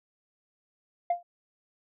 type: tone with exponential decay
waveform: sine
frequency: 698.5 Hz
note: F5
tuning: in tune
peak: -18 dBFS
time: 1.1-1.23 s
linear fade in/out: 5 ms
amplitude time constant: 28 ms
effects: tanh soft clip ceiling -20 dBFS